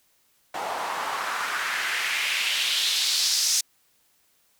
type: noise with band-pass filter sweep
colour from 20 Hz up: white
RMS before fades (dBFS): -26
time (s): 0.54-3.61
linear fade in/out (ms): 5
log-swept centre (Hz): 710 to 5900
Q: 2.4
effects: white hiss -65 dBFS RMS until 4.59 s